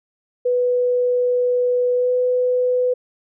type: tone with pitch glide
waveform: sine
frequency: 493.9 to 499.4 Hz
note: B4 to B4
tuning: 0 to +19 cents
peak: -15 dBFS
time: 0.45-2.94 s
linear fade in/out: 10 ms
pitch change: +19 cents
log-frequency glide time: 1.95-2.11 s
effects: none